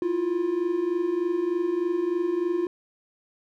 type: tone pair together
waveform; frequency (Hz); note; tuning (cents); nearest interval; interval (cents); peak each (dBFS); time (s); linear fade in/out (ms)
triangle; 329.6 / 352.9; E4 / F4; 0 / +18; minor second; 118; -27 / -22; 0.02-2.67; 2
effects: none